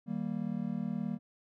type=chord; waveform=triangle; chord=Eb major; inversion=none; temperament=just; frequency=155.56 / 194.45 / 233.3 Hz; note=Eb3 / G3 / Bb3; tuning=0 / -14 / +2 cents; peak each=-38 / -34 / -34 dBFS; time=0.06-1.19 s; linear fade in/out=50 ms; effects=none